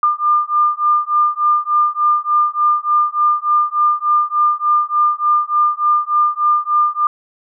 sine beating tone pair, 1200 / 1203.4 Hz, D6 / D6, +37 / +42 cents, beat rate 3.4 Hz, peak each -15 dBFS, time 0.03-7.07 s, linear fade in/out 2 ms, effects none

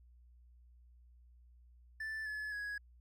triangle tone with pitch steps, 1760 / 1712.9 / 1667 Hz, A6 / A6 / G#6, 0 / -47 / +6 cents, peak -37 dBFS, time 2-2.78 s, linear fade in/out 5 ms, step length 260 ms, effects added 60 Hz sine -59 dBFS peak until 3 s

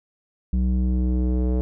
square tone with low-pass filter sweep, 62.3 Hz, B1, 16 cents sharp, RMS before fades -21 dBFS, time 0.53-1.61 s, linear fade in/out 0 ms, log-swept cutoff 180 to 470 Hz, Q 1.7, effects none

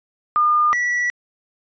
sine / triangle tone pair in turn, 1212 / 1947.7 Hz, D#6 / B6, -46 / -25 cents, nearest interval minor sixth, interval 821 cents, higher second, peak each -13 / -16 dBFS, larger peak first, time 0.36-0.73 / 0.73-1.1 s, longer neither, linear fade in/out 0 ms, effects resampled to 16000 Hz

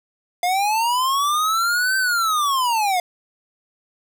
square linear two-way sweep, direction up then down, 698.5 to 1557 to 698.5 Hz, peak -18 dBFS, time 0.43-3 s, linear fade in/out 2 ms, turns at 1.97 s, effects 9-bit

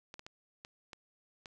clicks, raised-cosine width 0.2 ms, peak -29 dBFS, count 6, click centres 0.141 / 0.194 / 0.265 / 0.649 / 0.932 / 1.458 s, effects none

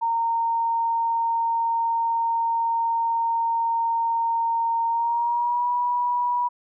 sine tone with pitch glide, 921 to 973 Hz, A#5 to B5, -21 to -26 cents, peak -20 dBFS, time 0.01-6.49 s, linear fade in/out 20 ms, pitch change +95 cents, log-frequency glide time 4.87-5.68 s, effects none

